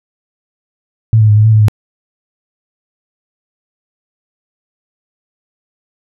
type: tone with pitch steps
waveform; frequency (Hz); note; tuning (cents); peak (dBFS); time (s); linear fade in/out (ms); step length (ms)
sine; 111.2 / 107.9 / 105 / 107.1 / 110.8 / 108.2 / 106; A2 / A2 / G#2 / A2 / A2 / A2 / G#2; +19 / -33 / +19 / -46 / +13 / -29 / +36; -4; 1.13-1.683; 0; 79
effects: none